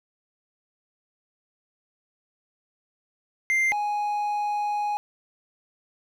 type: tone pair in turn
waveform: triangle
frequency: 2093 / 830.6 Hz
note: C7 / G#5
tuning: 0 / 0 cents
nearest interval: octave + major third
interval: 1600 cents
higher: first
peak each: -18 / -22 dBFS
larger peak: first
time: 3.5-3.72 / 3.72-4.97 s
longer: second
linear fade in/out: 0 ms
effects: none